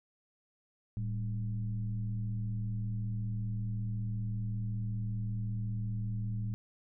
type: tone with frequency modulation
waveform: sine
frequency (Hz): 110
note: A2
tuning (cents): 0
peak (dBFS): -32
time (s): 0.97-6.54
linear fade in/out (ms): 0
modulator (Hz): 85.3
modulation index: 0.66
effects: none